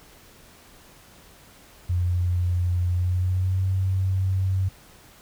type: tone with pitch glide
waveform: sine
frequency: 88.8 to 94.63 Hz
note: F2 to F#2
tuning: +29 to +39 cents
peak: -20 dBFS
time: 1.89-4.69 s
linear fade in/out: 10 ms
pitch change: +110 cents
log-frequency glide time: 2.93-3.66 s
effects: pink hiss -51 dBFS RMS until 5.21 s